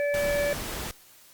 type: harmonic tone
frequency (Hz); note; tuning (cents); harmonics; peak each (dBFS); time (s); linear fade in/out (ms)
577; D5; -31; 1 / 3 / 4; -24 / -34 / -36; 0-0.53; 0
type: noise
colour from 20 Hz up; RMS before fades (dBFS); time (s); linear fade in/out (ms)
pink; -34; 0.14-0.91; 0
effects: white hiss -54 dBFS RMS until 1.33 s + Opus 48 kbps